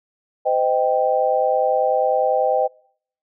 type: chord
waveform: sine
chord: C minor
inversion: none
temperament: equal with one note detuned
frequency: 512.2 / 622.3 / 784 Hz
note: C5 / Eb5 / G5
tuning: -37 / 0 / 0 cents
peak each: -20 dBFS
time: 0.45-2.68 s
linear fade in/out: 20 ms
effects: noise-tail reverb RT60 0.6 s tail -25 dB re dry